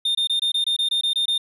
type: tone bursts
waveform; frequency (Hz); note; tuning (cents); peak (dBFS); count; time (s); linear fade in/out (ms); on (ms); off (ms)
triangle; 3634; A#7; -45; -17; 11; 0.05-1.38; 5; 100; 23
effects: resampled to 32000 Hz